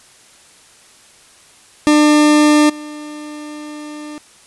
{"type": "tone with level steps", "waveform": "40% pulse", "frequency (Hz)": 299.6, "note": "D4", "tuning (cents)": 35, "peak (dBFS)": [-7, -27], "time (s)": [1.87, 4.18], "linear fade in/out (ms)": 0, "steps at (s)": 2.69, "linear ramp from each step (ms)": 10, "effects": ["white hiss -46 dBFS RMS until 4.46 s", "resampled to 24000 Hz"]}